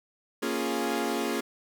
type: chord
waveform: sawtooth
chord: Bb minor seventh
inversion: none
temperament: equal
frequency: 233.1 / 277.2 / 349.2 / 415.3 Hz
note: Bb3 / Db4 / F4 / Ab4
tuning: 0 / 0 / 0 / 0 cents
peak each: -29 dBFS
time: 0.42-1.41 s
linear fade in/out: 10 ms
effects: none